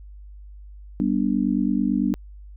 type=chord; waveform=sine; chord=G major; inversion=none; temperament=just; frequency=196 / 245 / 294 Hz; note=G3 / B3 / D4; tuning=0 / -14 / +2 cents; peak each=-23 / -23 / -24 dBFS; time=1-2.14 s; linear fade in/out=0 ms; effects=added 50 Hz sine -39 dBFS peak until 2.56 s